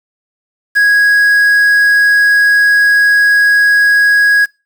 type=tone with quantisation; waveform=triangle; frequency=1657 Hz; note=G#6; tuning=4 cents flat; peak=-4 dBFS; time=0.75-4.46 s; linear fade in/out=20 ms; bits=5; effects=noise-tail reverb RT60 0.3 s tail -25 dB re dry